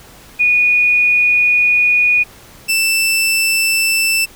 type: tone pair in turn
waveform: sine / sawtooth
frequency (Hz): 2460 / 2660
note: D#7 / E7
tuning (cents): -20 / +15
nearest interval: minor second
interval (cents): 135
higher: second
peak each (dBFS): -9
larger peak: neither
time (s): 0.39-2.24 / 2.68-4.26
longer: first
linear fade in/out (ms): 20
effects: pink hiss -41 dBFS RMS until 4.35 s